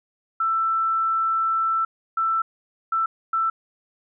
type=tone bursts at uneven times; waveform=sine; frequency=1330 Hz; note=E6; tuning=15 cents sharp; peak=-19 dBFS; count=4; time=0.4-1.85 / 2.17-2.42 / 2.92-3.06 / 3.33-3.5 s; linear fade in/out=5 ms; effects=none